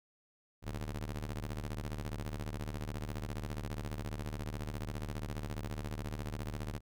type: ring-modulated tone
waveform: sawtooth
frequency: 75.1 Hz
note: D2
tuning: 39 cents sharp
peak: -31 dBFS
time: 0.62-6.81 s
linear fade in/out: 50 ms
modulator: 30.3 Hz
effects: none